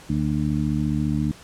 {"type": "harmonic tone", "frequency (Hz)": 74.6, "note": "D2", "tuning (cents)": 28, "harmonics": [1, 2, 3, 4], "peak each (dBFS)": [-29, -24, -25, -27], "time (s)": [0.09, 1.32], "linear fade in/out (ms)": 10, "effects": ["pink hiss -46 dBFS RMS until 1.43 s", "low-pass 10000 Hz 12 dB/octave"]}